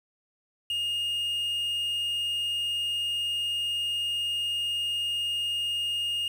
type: tone with quantisation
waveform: triangle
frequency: 2842 Hz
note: F7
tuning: 30 cents sharp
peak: -25 dBFS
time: 0.7-6.28 s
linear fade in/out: 2 ms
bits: 8
effects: none